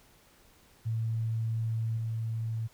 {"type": "tone with level steps", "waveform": "sine", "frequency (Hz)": 112.8, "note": "A2", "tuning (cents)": 44, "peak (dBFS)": [-28, -30], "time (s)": [0.85, 2.68], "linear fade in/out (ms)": 20, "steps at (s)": 1.97, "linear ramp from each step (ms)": 5, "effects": ["pink hiss -61 dBFS RMS until 2.73 s"]}